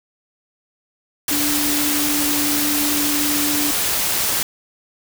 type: tone in noise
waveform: sine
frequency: 293.6 Hz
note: D4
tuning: in tune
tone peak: -22 dBFS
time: 1.31-3.71 s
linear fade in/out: 2 ms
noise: white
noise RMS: -20 dBFS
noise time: 1.28-4.43 s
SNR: -5 dB
effects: none